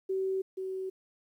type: tone pair in turn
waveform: sine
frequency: 381.7 / 378.4 Hz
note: G4 / F#4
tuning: -46 / +39 cents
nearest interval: unison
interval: 15 cents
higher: first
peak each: -28 / -33 dBFS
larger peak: first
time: 0.09-0.42 / 0.57-0.9 s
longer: neither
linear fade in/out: 10 ms
effects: 11-bit